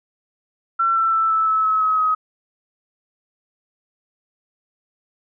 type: tone with pitch steps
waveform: sine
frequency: 1350 / 1337.6 / 1325.3 / 1313.1 / 1301 / 1289 / 1277.2 / 1265.4 Hz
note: E6 / E6 / E6 / E6 / E6 / E6 / D#6 / D#6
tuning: +41 / +25 / +9 / -7 / -23 / -39 / +45 / +29 cents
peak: -15 dBFS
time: 0.79-2.15 s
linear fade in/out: 10 ms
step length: 170 ms
effects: none